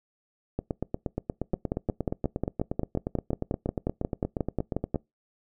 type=two click trains; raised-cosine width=2 ms; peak=-13 / -15 dBFS; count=20 / 38; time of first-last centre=1.54-4.945 / 0.59-4.958 s; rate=5.58 / 8.47 Hz; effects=noise-tail reverb RT60 0.2 s tail -24 dB re dry